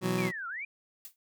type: chord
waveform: 25% pulse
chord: B suspended fourth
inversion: none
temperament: just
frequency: 123.47 / 164.63 / 185.21 Hz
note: B2 / E3 / F#3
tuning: 0 / -2 / +2 cents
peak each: -31 / -31 / -26 dBFS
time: 0.01-0.32 s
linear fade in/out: 50 ms
type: linear two-way sweep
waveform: sine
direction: down then up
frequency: 2445 to 1318.5 to 2445 Hz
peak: -35 dBFS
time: 0.18-0.65 s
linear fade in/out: 5 ms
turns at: 0.48 s
type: noise with exponential decay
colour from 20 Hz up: blue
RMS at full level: -40 dBFS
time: 1.05-1.16 s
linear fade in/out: 1 ms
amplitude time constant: 22 ms
effects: none